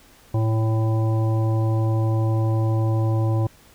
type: harmonic tone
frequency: 111 Hz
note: A2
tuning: 16 cents sharp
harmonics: 1 / 3 / 5 / 7 / 9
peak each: -18 / -28 / -32 / -35 / -37 dBFS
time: 0.34-3.47 s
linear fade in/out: 5 ms
effects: pink hiss -52 dBFS RMS until 3.74 s